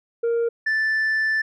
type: tone pair in turn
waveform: sine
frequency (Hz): 466.2 / 1760.1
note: A#4 / A6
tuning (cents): 0 / 0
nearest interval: octave + major seventh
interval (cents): 2300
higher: second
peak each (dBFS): -16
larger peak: neither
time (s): 0.23-0.49 / 0.66-1.42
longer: second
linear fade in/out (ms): 10
effects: tanh soft clip ceiling -18 dBFS